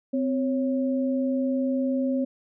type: tone pair together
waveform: sine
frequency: 258.5 / 550 Hz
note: C4 / C#5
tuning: -21 / -14 cents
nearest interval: octave + minor second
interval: 1307 cents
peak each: -23 / -29 dBFS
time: 0.13-2.25 s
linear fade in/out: 10 ms
effects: none